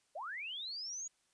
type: linear sweep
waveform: sine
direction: up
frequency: 530 to 6820 Hz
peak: -40 dBFS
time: 0.15-1.08 s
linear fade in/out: 10 ms
effects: white hiss -75 dBFS RMS until 1.33 s + resampled to 22050 Hz